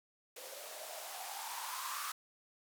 violet noise with band-pass filter sweep, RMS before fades -44 dBFS, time 0.36-2.12 s, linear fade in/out 5 ms, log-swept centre 490 to 1200 Hz, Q 6.9, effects none

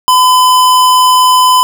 square tone, 1011 Hz, B5, 40 cents sharp, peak -5 dBFS, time 0.08-1.63 s, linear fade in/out 0 ms, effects none

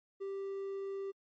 triangle tone, 392 Hz, G4, in tune, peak -35 dBFS, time 0.2-1.12 s, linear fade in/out 20 ms, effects MP3 32 kbps

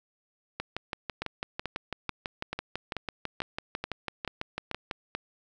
two click trains, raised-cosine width 0.3 ms, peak -16 / -16 dBFS, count 10 / 27, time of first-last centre 1.22-5.15 / 0.6-4.912 s, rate 2.29 / 6.03 Hz, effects none

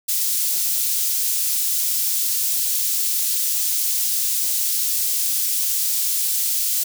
white high-pass noise, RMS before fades -21 dBFS, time 0.08-6.84 s, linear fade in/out 10 ms, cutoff 5000 Hz, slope 12 dB/octave, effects none

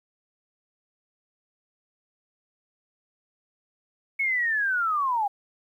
sine linear sweep, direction down, 2217 to 784 Hz, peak -22 dBFS, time 4.19-5.28 s, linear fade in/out 10 ms, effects 10-bit

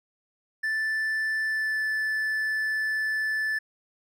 triangle tone with pitch glide, 1760 to 1747.8 Hz, A6 to A6, 0 to -12 cents, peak -23 dBFS, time 0.63-3.59 s, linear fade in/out 10 ms, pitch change -12 cents, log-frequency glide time 1.45-1.81 s, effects none

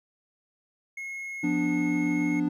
triangle tone, 2167 Hz, C#7, 40 cents flat, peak -32 dBFS, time 0.97-2.4 s, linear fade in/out 5 ms
triangle chord, B diminished, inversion second, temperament equal, 174.61 / 246.9 / 293.7 Hz, F3 / B3 / D4, 0 / 0 / 0 cents, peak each -29 / -29 / -23 dBFS, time 1.43-2.49 s, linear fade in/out 10 ms
effects none

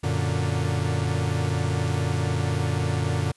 45% pulse chord, Gb augmented, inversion none, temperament equal, 92.5 / 116.54 / 146.83 Hz, Gb2 / Bb2 / D3, 0 / 0 / 0 cents, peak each -27 dBFS, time 0.03-3.32 s, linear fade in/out 10 ms, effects white hiss -63 dBFS RMS until 3.36 s + resampled to 24000 Hz

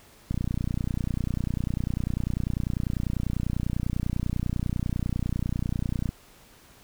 click train, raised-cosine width 5 ms, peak -15 dBFS, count 175, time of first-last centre 0.31-6.091 s, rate 30.1 Hz, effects pink hiss -54 dBFS RMS until 6.83 s

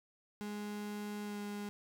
35% pulse tone with pitch glide, 207.7 to 205.4 Hz, G#3 to G#3, 0 to -19 cents, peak -38 dBFS, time 0.41-1.69 s, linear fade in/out 0 ms, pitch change -19 cents, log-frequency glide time 1.23-1.39 s, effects none

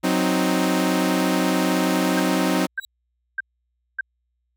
sawtooth chord, C diminished, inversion second, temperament equal, 185 / 261.6 / 311.1 Hz, Gb3 / C4 / Eb4, 0 / 0 / 0 cents, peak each -19 dBFS, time 0.03-2.67 s, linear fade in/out 20 ms
sine tone bursts, 1573 Hz, G6, 6 cents sharp, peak -21 dBFS, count 4, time 2.17-4.01 s, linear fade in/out 5 ms, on 25 ms, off 580 ms
sawtooth tone with exponential growth, 3893 Hz, B7, 26 cents flat, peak -28 dBFS, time 2.77-2.85 s, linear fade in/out 1 ms, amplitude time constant 17 ms
effects added 60 Hz sine -70 dBFS peak until 4.56 s

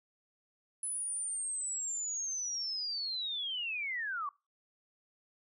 sine linear sweep, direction down, 10140 to 1099 Hz, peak -34 dBFS, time 0.83-4.29 s, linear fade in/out 2 ms, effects noise-tail reverb RT60 0.3 s tail -25 dB re dry

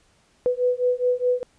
sine beating tone pair, 493.9 / 498.7 Hz, B4 / B4, 0 / +17 cents, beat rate 4.8 Hz, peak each -22 dBFS, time 0.46-1.43 s, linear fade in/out 0 ms, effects pink hiss -61 dBFS RMS until 1.58 s + resampled to 22050 Hz

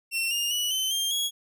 sawtooth tone with pitch steps, 2710 / 2823 / 2942 / 3065 / 3193 / 3327 Hz, E7 / F7 / F#7 / G7 / G7 / G#7, +47 / +18 / -11 / -40 / +31 / +2 cents, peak -22 dBFS, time 0.11-1.31 s, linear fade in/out 50 ms, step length 200 ms, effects none

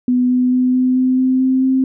sine tone with pitch steps, 249.1 / 251 / 252.9 / 254.8 / 256.7 / 258.6 / 260.6 / 262.5 Hz, B3 / B3 / B3 / C4 / C4 / C4 / C4 / C4, +15 / +28 / +41 / -46 / -33 / -20 / -7 / +6 cents, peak -11 dBFS, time 0.08-1.84 s, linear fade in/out 2 ms, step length 220 ms, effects none

